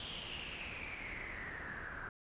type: noise with low-pass filter sweep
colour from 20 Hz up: pink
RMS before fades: -45 dBFS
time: 0-2.09 s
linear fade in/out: 2 ms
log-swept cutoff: 3300 to 1500 Hz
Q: 8.8
effects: resampled to 8000 Hz